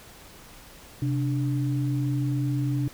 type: tone pair together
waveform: sine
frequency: 130.74 / 293.7 Hz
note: C3 / D4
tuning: -1 / 0 cents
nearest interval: octave + major second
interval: 1401 cents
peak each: -24 / -29 dBFS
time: 1.02-2.88 s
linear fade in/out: 2 ms
effects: pink hiss -48 dBFS RMS until 2.93 s